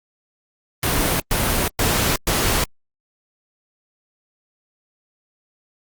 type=noise bursts; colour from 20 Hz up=pink; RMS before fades=-19 dBFS; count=4; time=0.83-2.64 s; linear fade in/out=2 ms; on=370 ms; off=110 ms; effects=Opus 32 kbps